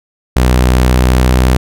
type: tone with pitch glide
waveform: sawtooth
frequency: 62.5 to 63.12 Hz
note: B1 to B1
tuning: +21 to +38 cents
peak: -3 dBFS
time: 0.36-1.57 s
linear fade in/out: 5 ms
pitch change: +17 cents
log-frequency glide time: 0.71-1.43 s
effects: none

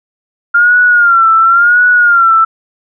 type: tone with vibrato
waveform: sine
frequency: 1396.9 Hz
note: F6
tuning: in tune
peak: -4 dBFS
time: 0.54-2.45 s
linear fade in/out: 10 ms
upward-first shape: sine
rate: 0.94 Hz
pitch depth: 89 cents each way
effects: none

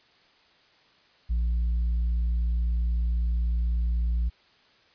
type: tone with tanh clipping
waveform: triangle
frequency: 58.1 Hz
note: A#1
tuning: 5 cents flat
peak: -23 dBFS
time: 1.29-4.3 s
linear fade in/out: 20 ms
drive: 7 dB
effects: white hiss -60 dBFS RMS until 4.94 s + resampled to 11025 Hz

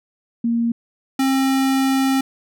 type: tone pair in turn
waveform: sine / square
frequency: 233.1 / 267.4 Hz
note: A#3 / C4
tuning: 0 / +38 cents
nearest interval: major second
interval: 238 cents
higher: second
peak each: -16 dBFS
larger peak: neither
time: 0.44-0.72 / 1.19-2.21 s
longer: second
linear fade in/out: 5 ms
effects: none

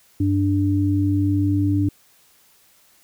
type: tone pair together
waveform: sine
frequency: 98 / 293.7 Hz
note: G2 / D4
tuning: 0 / 0 cents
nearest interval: octave + perfect fifth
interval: 1900 cents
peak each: -19 / -19 dBFS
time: 0.2-1.89 s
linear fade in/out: 5 ms
effects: white hiss -56 dBFS RMS until 3.03 s

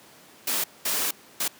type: noise bursts at uneven times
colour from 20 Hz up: white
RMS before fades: -26 dBFS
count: 3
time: 0.47-0.64 / 0.85-1.11 / 1.4-1.48 s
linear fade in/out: 5 ms
effects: pink hiss -51 dBFS RMS until 1.59 s + high-pass 200 Hz 12 dB/octave

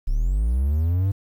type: linear sweep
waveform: triangle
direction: up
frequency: 30.55 to 100.2 Hz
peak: -16 dBFS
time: 0.07-1.12 s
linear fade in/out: 10 ms
effects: 9-bit

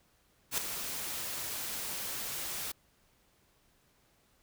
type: noise with ADSR envelope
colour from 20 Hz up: white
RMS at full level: -29 dBFS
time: 0.51-2.72 s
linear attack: 68 ms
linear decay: 4 ms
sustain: -9 dB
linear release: 7 ms
effects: pink hiss -69 dBFS RMS until 4.42 s

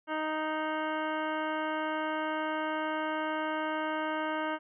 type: harmonic tone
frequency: 311.1 Hz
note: D#4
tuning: in tune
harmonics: 1 / 2 / 3 / 4 / 5 / 6 / 7 / 9 / 10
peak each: -36 / -36 / -36 / -39 / -38 / -48 / -45 / -48 / -51 dBFS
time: 0.07-4.59 s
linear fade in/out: 50 ms
effects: none

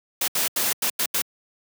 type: noise bursts at uneven times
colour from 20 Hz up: white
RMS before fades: -23 dBFS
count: 6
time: 0.21-0.28 / 0.35-0.48 / 0.56-0.73 / 0.82-0.9 / 0.99-1.06 / 1.14-1.22 s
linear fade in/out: 5 ms
effects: high-pass 150 Hz 12 dB/octave

